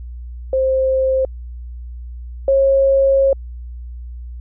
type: tone pair in turn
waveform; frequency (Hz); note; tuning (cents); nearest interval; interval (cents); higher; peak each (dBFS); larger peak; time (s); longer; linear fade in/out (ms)
sine; 526 / 543; C5 / C#5; +9 / -36; minor second; 55; second; -13 / -10; second; 0.53-1.25 / 2.48-3.33; second; 2
effects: added 60 Hz sine -28 dBFS peak until 4.4 s